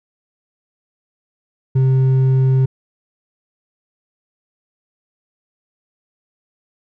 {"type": "tone with hard clipping", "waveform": "sine", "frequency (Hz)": 131.5, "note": "C3", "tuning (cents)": 9, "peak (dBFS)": -12, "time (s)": [1.75, 2.66], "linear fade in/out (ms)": 10, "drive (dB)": 4, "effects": []}